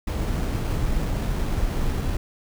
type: noise with sample-and-hold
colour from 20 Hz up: brown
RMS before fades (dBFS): -24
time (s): 0.07-2.17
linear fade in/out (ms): 5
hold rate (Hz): 7350
effects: none